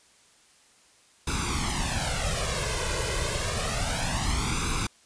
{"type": "noise with flanger", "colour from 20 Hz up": "pink", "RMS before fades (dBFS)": -28, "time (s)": [1.27, 4.87], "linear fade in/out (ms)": 5, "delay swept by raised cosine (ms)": [0.8, 2], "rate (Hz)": 0.29, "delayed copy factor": 0.8, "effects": ["white hiss -59 dBFS RMS until 5.05 s", "resampled to 22050 Hz"]}